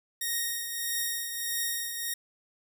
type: tone with tremolo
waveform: 5% pulse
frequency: 1864.7 Hz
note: A#6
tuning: in tune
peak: -17 dBFS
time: 0.21-2.14 s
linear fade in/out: 5 ms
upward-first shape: triangle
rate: 1.6 Hz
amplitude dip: 55%
effects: none